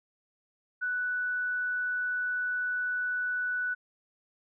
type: tone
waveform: sine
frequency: 1484 Hz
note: F#6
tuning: 5 cents sharp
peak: -28 dBFS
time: 0.81-3.75 s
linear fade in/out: 20 ms
effects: none